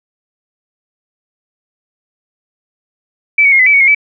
sine tone with pitch steps, 2313 / 2233 / 2145 / 2021 / 2303 / 2232 / 2147 / 2301 Hz, D7 / C#7 / C7 / B6 / D7 / C#7 / C7 / D7, -27 / +12 / +42 / +39 / -34 / +11 / +44 / -36 cents, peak -5 dBFS, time 3.38-3.948 s, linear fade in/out 5 ms, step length 71 ms, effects none

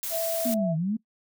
blue noise, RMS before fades -32 dBFS, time 0.03-0.54 s, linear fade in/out 0 ms
sine tone with vibrato, 659.3 Hz, E5, in tune, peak -26 dBFS, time 0.1-0.76 s, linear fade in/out 50 ms, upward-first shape sine, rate 19 Hz, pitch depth 8 cents each way
sine linear two-way sweep, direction down then up, 250.2 to 153.6 to 228.3 Hz, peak -24 dBFS, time 0.45-0.97 s, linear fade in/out 10 ms, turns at 0.76 s
effects noise-tail reverb RT60 0.1 s tail -20 dB re dry

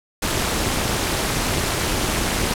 pink noise with amplitude modulation, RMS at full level -18 dBFS, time 0.22-2.54 s, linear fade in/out 5 ms, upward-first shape sine, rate 280 Hz, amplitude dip 80%, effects low-pass 12000 Hz 12 dB/octave

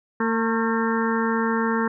harmonic tone with a mistuned harmonic, 226.8 Hz, A#3, 47 cents flat, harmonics 1 / 2 / 4 / 5 / 6 / 7 / 8, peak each -23 / -26 / -29 / -30 / -31 / -31 / -32 dBFS, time 0.2-1.88 s, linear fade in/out 5 ms, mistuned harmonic 5, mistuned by -60 cents, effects none

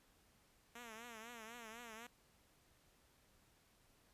5% pulse tone with vibrato, 229.7 Hz, A#3, 25 cents flat, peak -40 dBFS, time 0.75-2.07 s, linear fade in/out 5 ms, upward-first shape triangle, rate 4 Hz, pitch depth 120 cents each way, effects pink hiss -72 dBFS RMS until 4.13 s + resampled to 32000 Hz

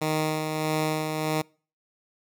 10% pulse tone with tremolo, 155.56 Hz, D#3, in tune, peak -15 dBFS, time 0.01-1.42 s, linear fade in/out 10 ms, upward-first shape sine, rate 1.6 Hz, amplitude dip 40%, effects noise-tail reverb RT60 0.4 s tail -26 dB re dry

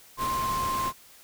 sine tone in noise, 1052 Hz, C6, 9 cents sharp, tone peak -26 dBFS, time 0.17-0.93 s, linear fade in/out 50 ms, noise pink, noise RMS -35 dBFS, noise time 0.17-0.93 s, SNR +6 dB, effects white hiss -53 dBFS RMS until 1.23 s

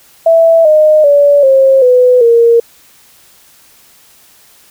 sine tone with pitch steps, 659.3 / 615.1 / 574 / 535.5 / 499.7 / 466.2 Hz, E5 / D#5 / D5 / C5 / B4 / A#4, 0 / -20 / -40 / +40 / +20 / 0 cents, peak -3 dBFS, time 0.26-2.6 s, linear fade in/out 5 ms, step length 390 ms, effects white hiss -44 dBFS RMS until 4.7 s

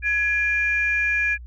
sine tone pair together, 1674.3 / 2394 Hz, G#6 / D7, +14 / +33 cents, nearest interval tritone, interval 619 cents, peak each -21 dBFS, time 0.02-1.38 s, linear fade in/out 50 ms, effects tanh soft clip ceiling -11 dBFS + added 60 Hz sine -36 dBFS peak until 1.46 s

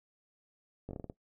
slowing click train, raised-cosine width 2 ms, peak -28 dBFS, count 7, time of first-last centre 0.89-1.099 s, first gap 19 ms, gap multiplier 1.24, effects noise-tail reverb RT60 0.1 s tail -17 dB re dry

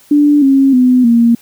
sine tone with pitch steps, 292.7 / 271.5 / 251.9 / 233.7 Hz, D4 / C#4 / B3 / A#3, -6 / -36 / +34 / +5 cents, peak -5 dBFS, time 0.11-1.35 s, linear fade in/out 5 ms, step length 310 ms, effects white hiss -45 dBFS RMS until 1.41 s

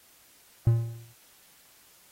triangle tone with exponential decay, 115.7 Hz, A#2, 13 cents flat, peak -13 dBFS, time 0.67-1.13 s, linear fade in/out 0 ms, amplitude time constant 100 ms, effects white hiss -58 dBFS RMS until 2.11 s + AAC 48 kbps

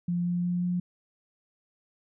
sine tone with pitch steps, 174.61 / 175.72 / 176.84 / 177.97 Hz, F3 / F3 / F3 / F3, 0 / +11 / +22 / +33 cents, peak -25 dBFS, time 0.08-0.8 s, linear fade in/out 5 ms, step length 180 ms, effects none

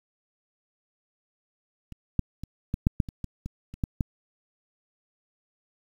clicks, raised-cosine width 5 ms, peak -28 / -10 / -23 / -14 / -7 / -9 / -24 / -20 / -21 / -28 / -13 / -12 dBFS, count 12, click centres 1.923 / 2.193 / 2.436 / 2.741 / 2.869 / 3.002 / 3.088 / 3.243 / 3.46 / 3.74 / 3.838 / 4.008 s, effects 8-bit

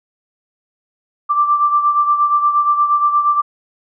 sine beating tone pair, 1174.7 / 1183.2 Hz, D6 / D6, 0 / +13 cents, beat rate 8.5 Hz, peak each -12 / -19 dBFS, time 1.29-3.42 s, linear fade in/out 20 ms, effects none

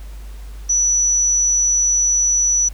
sine tone, 5920 Hz, F#8, in tune, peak -13 dBFS, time 0.69-2.69 s, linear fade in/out 10 ms, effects added 50 Hz sine -30 dBFS peak until 2.73 s + pink hiss -47 dBFS RMS until 2.73 s

